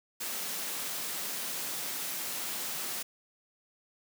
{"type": "high-pass noise", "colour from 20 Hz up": "white", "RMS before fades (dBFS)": -36, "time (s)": [0.2, 3.03], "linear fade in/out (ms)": 10, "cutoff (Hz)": 140, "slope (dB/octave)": 48, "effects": []}